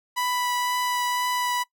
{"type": "tone with vibrato", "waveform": "sawtooth", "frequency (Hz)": 987.8, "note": "B5", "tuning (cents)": 0, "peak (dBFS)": -20, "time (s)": [0.16, 1.64], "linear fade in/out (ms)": 20, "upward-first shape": "triangle", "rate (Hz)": 2, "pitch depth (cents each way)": 10, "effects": ["noise-tail reverb RT60 0.1 s tail -21 dB re dry"]}